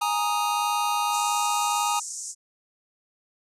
square chord, Ab suspended second, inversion none, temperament equal, 830.6 / 932.3 / 1244.5 Hz, Ab5 / Bb5 / Eb6, 0 / 0 / 0 cents, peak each -28 dBFS, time 0.01-2 s, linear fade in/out 10 ms
pink band-pass noise, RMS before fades -35 dBFS, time 1.1-2.35 s, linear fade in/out 50 ms, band 6100 to 8600 Hz, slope 48 dB/octave
effects resampled to 32000 Hz

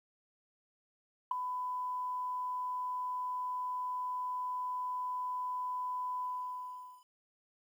sine tone with ADSR envelope, 1000 Hz, B5, 21 cents sharp, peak -24 dBFS, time 1.31-7.05 s, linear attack 5 ms, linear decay 6 ms, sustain -10 dB, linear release 820 ms, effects tanh soft clip ceiling -21 dBFS + 11-bit

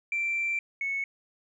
sine tone pair in turn, 2349 / 2206 Hz, D7 / C#7, 0 / -9 cents, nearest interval minor second, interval 109 cents, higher first, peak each -25 / -27 dBFS, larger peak first, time 0.12-0.59 / 0.81-1.04 s, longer first, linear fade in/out 2 ms, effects tanh soft clip ceiling -22 dBFS

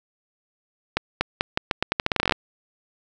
accelerating click train, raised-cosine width 0.3 ms, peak -4 dBFS, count 18, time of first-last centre 0.97-2.322 s, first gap 240 ms, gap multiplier 0.83, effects none

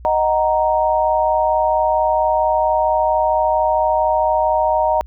sine chord, D# minor, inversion none, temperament just, 622.3 / 746.7 / 933.4 Hz, D#5 / F#5 / A#5, 0 / +16 / +2 cents, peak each -17 / -20 / -17 dBFS, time 0.05-5.01 s, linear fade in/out 0 ms, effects added 60 Hz sine -35 dBFS peak until 5.06 s

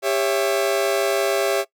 40% pulse chord, C# diminished, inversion second, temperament just, 399.1 / 554.4 / 665.2 Hz, G4 / C#5 / E5, +31 / 0 / +16 cents, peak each -22 dBFS, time 0.02-1.65 s, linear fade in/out 50 ms, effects noise-tail reverb RT60 0.1 s tail -20 dB re dry

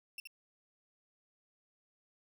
35% pulse tone with echo, 2700 Hz, E7, 41 cents sharp, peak -40 dBFS, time 0.18-0.2 s, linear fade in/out 2 ms, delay 73 ms, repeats 1, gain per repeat -4 dB, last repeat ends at 0.273 s, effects none

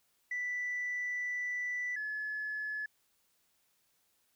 sine tone pair in turn, 1975.5 / 1712.7 Hz, B6 / A6, 0 / -47 cents, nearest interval major second, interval 247 cents, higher first, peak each -32 / -34 dBFS, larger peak first, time 0.31-1.96 / 1.96-2.86 s, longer first, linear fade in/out 5 ms, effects tanh soft clip ceiling -30 dBFS + white hiss -74 dBFS RMS until 4.35 s

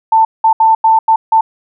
sine tone bursts at uneven times, 890 Hz, A5, 20 cents sharp, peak -5 dBFS, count 6, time 0.12-0.25 / 0.44-0.53 / 0.6-0.75 / 0.84-0.99 / 1.08-1.16 / 1.32-1.41 s, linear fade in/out 5 ms, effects none

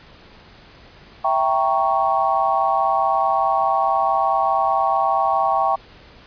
sine chord, E diminished seventh, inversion none, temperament equal, 659.3 / 784 / 932.3 / 1108.7 Hz, E5 / G5 / Bb5 / Db6, 0 / 0 / 0 / 0 cents, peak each -23 / -19 / -24 / -21 dBFS, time 1.24-5.76 s, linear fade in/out 10 ms, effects pink hiss -46 dBFS RMS until 6.26 s + resampled to 11025 Hz

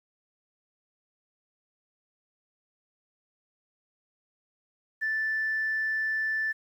sine tone, 1760 Hz, A6, in tune, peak -25 dBFS, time 5.01-6.53 s, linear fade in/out 20 ms, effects tanh soft clip ceiling -21 dBFS + 10-bit

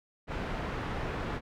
pink low-pass noise, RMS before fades -35 dBFS, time 0.27-1.41 s, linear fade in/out 50 ms, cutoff 2000 Hz, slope 12 dB/octave, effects none

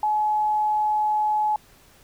sine tone, 850 Hz, G#5, 40 cents sharp, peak -19 dBFS, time 0.03-1.56 s, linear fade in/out 2 ms, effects pink hiss -54 dBFS RMS until 2.03 s

